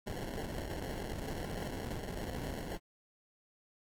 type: noise with sample-and-hold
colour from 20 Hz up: pink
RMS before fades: -40 dBFS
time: 0.06-2.78 s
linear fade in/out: 20 ms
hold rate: 1225 Hz
effects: AAC 64 kbps